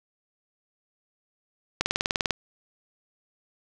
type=click train; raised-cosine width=0.2 ms; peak=-6 dBFS; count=11; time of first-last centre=1.81-2.308 s; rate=20.1 Hz; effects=none